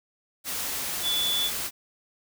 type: tone in noise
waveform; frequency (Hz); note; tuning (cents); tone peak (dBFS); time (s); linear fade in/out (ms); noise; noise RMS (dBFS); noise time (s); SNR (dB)
sine; 3454; A7; -33; -24; 1.02-1.51; 50; white; -31; 0.44-1.71; +4
effects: none